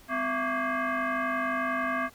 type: tone with frequency modulation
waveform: sine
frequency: 256.1 Hz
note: C4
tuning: 37 cents flat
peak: -26 dBFS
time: 0.08-2.1 s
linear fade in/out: 50 ms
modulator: 461 Hz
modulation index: 3.7
effects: pink hiss -55 dBFS RMS until 2.14 s